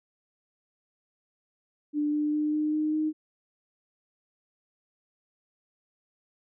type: tone with pitch steps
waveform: sine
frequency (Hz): 296.3 / 298.9 / 301.5 / 304.1 / 306.7 / 309.4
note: D4 / D4 / D4 / D#4 / D#4 / D#4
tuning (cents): +15 / +31 / +46 / -40 / -25 / -10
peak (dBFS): -24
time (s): 1.93-3.13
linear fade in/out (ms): 50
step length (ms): 200
effects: none